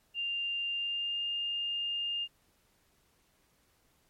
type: tone with pitch glide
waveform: sine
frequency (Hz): 2794 to 2815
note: F7 to F7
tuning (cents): 0 to +13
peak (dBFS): -31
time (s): 0.14-2.28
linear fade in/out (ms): 50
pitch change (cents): +13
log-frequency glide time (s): 0.7-1.24
effects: pink hiss -70 dBFS RMS until 4.09 s + MP3 64 kbps